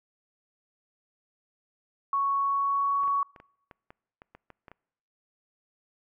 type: tone with pitch glide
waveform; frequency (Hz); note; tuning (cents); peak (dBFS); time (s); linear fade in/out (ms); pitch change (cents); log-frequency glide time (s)
sine; 1110 to 1119.7; C#6 to C#6; +2 to +17; -23; 2.13-3.23; 2; +15; 2.36-3.01
type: clicks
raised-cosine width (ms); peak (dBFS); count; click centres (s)
0.5; -32; 11; 3.035 / 3.078 / 3.362 / 3.401 / 3.712 / 3.905 / 4.219 / 4.35 / 4.503 / 4.682 / 4.716
effects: noise-tail reverb RT60 0.9 s tail -26 dB re dry